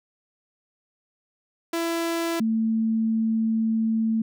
sawtooth / sine tone pair in turn, 334.3 / 223.1 Hz, E4 / A3, +24 / +24 cents, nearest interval perfect fifth, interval 700 cents, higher first, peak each -20 dBFS, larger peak neither, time 1.73-2.4 / 2.4-4.22 s, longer second, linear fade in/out 5 ms, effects none

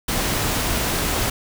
pink noise, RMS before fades -22 dBFS, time 0.08-1.3 s, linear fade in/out 5 ms, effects none

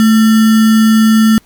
sine tone with sample-and-hold, 220 Hz, A3, in tune, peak -4 dBFS, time 0-1.38 s, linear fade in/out 0 ms, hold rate 1575 Hz, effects pink hiss -49 dBFS RMS until 1.45 s + MP3 96 kbps

